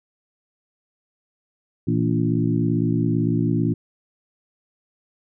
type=harmonic tone with a mistuned harmonic; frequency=57.8 Hz; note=A#1; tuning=14 cents flat; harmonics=2 / 3 / 4 / 5 / 6; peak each=-23 / -23 / -25 / -24 / -28 dBFS; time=1.87-3.74 s; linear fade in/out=10 ms; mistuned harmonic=3; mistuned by=-87 cents; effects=none